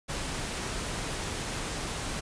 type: noise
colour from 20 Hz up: pink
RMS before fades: -34 dBFS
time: 0.08-2.21 s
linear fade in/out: 20 ms
effects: resampled to 22050 Hz